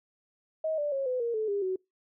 sine tone with pitch steps, 633 / 587.2 / 544.7 / 505.3 / 468.8 / 434.9 / 403.4 / 374.2 Hz, D#5 / D5 / C#5 / B4 / A#4 / A4 / G4 / F#4, +30 / 0 / -30 / +40 / +10 / -20 / +50 / +20 cents, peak -27 dBFS, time 0.64-1.76 s, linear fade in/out 5 ms, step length 140 ms, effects noise-tail reverb RT60 0.2 s tail -26 dB re dry

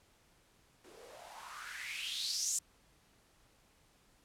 blue noise with band-pass filter sweep, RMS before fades -41 dBFS, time 0.84-2.59 s, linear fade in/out 5 ms, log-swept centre 340 to 7600 Hz, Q 5.1, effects pink hiss -68 dBFS RMS until 4.24 s + low-pass 12000 Hz 12 dB/octave

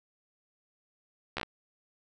slowing click train, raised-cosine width 0.3 ms, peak -17 dBFS, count 5, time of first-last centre 1.37-1.431 s, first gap 13 ms, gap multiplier 1.11, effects none

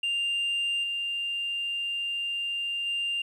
sine tone with level steps, 2794 Hz, F7, in tune, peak -23 / -27 / -25 dBFS, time 0.03-3.22 s, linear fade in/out 5 ms, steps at 0.83 / 2.86 s, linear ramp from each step 10 ms, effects tanh soft clip ceiling -24 dBFS + 10-bit

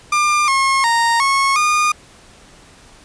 30% pulse tone with pitch steps, 1198 / 1080 / 929 / 1095 / 1219 Hz, D6 / C#6 / A#5 / C#6 / D#6, +34 / -45 / -6 / -22 / -36 cents, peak -10 dBFS, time 0.12-1.92 s, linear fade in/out 5 ms, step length 360 ms, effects pink hiss -45 dBFS RMS until 3.04 s + resampled to 22050 Hz

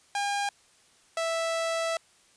sawtooth tone pair in turn, 808 / 658.8 Hz, G#5 / E5, -48 / -1 cents, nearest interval major third, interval 353 cents, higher first, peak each -23 dBFS, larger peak neither, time 0.15-0.49 / 1.17-1.97 s, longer second, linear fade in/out 2 ms, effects white hiss -61 dBFS RMS until 2.36 s + resampled to 22050 Hz

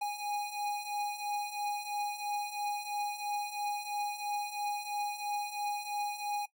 square beating tone pair, 822 / 825 Hz, G#5 / G#5, -18 / -12 cents, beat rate 3 Hz, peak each -40 / -36 dBFS, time 0.01-6.46 s, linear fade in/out 10 ms, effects noise-tail reverb RT60 0.1 s tail -18 dB re dry

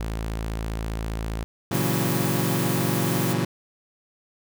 sawtooth tone, 55 Hz, A1, in tune, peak -23 dBFS, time 0-1.44 s, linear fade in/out 0 ms
25% pulse chord, F# dominant seventh, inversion first, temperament equal, 116.54 / 138.59 / 164.81 / 185 Hz, A#2 / C#3 / E3 / F#3, 0 / 0 / 0 / 0 cents, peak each -24 dBFS, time 1.71-3.45 s, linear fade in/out 5 ms
blue noise, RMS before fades -32 dBFS, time 1.73-3.34 s, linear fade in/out 20 ms
effects none

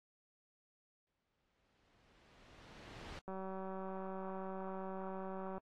pink noise with exponential growth, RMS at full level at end -48 dBFS, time 1.07-3.19 s, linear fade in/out 1 ms, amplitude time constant 460 ms
click train, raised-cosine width 1 ms, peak -32 dBFS, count 438, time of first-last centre 3.28-5.58 s, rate 190 Hz
effects low-pass 4000 Hz 12 dB/octave + AAC 48 kbps

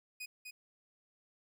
sawtooth tone with echo, 2489 Hz, D#7, in tune, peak -38 dBFS, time 0.2-0.26 s, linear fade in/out 10 ms, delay 250 ms, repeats 1, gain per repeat -4 dB, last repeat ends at 0.51 s, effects none

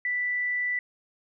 sine tone, 1975.5 Hz, B6, in tune, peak -25 dBFS, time 0.05-0.79 s, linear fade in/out 2 ms, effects none

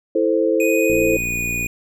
sine chord, A minor, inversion second, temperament equal, 329.6 / 440 / 523.3 Hz, E4 / A4 / C5, 0 / 0 / 0 cents, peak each -19 dBFS, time 0.15-1.17 s, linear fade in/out 5 ms
square tone with pitch glide, 2489 to 2462 Hz, D#7 to D#7, 0 to -19 cents, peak -22 dBFS, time 0.6-1.67 s, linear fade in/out 2 ms, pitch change -19 cents, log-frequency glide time 1-1.37 s
click train, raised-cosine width 3 ms, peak -17 dBFS, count 46, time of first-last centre 0.9-1.661 s, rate 59.1 Hz
effects none

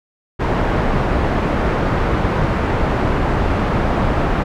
pink low-pass noise, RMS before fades -17 dBFS, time 0.39-4.44 s, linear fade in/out 20 ms, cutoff 1400 Hz, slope 12 dB/octave, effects none

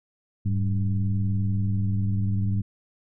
sine tone with frequency modulation, 102 Hz, G#2, 31 cents flat, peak -21 dBFS, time 0.45-2.62 s, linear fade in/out 10 ms, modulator 91.8 Hz, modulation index 0.87, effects none

